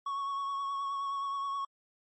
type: tone with vibrato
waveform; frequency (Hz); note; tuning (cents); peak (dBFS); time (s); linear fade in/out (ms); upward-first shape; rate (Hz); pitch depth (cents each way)
triangle; 1108.7; C#6; 0; -30; 0.06-1.65; 5; triangle; 9.5; 26
effects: MP3 32 kbps